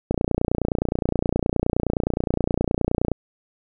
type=click train; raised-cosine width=2 ms; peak=-7 dBFS; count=90; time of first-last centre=0.11-3.117 s; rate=29.6 Hz; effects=none